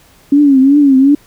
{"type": "tone with vibrato", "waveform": "sine", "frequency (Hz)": 277.2, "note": "C#4", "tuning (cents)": 0, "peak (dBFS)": -4, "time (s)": [0.32, 1.15], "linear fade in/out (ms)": 5, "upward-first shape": "triangle", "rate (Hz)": 2.7, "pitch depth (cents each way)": 120, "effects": ["pink hiss -46 dBFS RMS until 1.26 s"]}